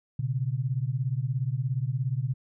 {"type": "beating tone pair", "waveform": "sine", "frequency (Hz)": [122, 139], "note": ["B2", "C#3"], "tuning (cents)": [-21, 5], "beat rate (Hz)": 17, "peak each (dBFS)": [-28, -29], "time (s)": [0.19, 2.34], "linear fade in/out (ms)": 5, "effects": []}